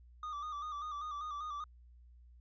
triangle tone with vibrato, 1196 Hz, D6, 31 cents sharp, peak -37 dBFS, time 0.23-1.64 s, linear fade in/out 2 ms, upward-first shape square, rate 5.1 Hz, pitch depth 51 cents each way, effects added 60 Hz sine -56 dBFS peak until 2.4 s + resampled to 16000 Hz

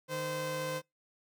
sawtooth tone pair together, 153.41 / 516 Hz, D#3 / C5, -24 / -24 cents, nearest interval octave + major sixth, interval 2100 cents, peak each -36 / -31 dBFS, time 0.08-0.82 s, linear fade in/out 50 ms, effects noise-tail reverb RT60 0.2 s tail -25 dB re dry

